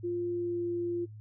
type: tone with pitch glide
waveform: sine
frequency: 349.2 to 346.4 Hz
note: F4 to F4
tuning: 0 to -14 cents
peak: -29 dBFS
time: 0.03-1.06 s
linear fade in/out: 20 ms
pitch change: -14 cents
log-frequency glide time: 0.3-0.65 s
effects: noise-tail reverb RT60 0.1 s tail -17 dB re dry + added 107 Hz sine -44 dBFS peak until 1.2 s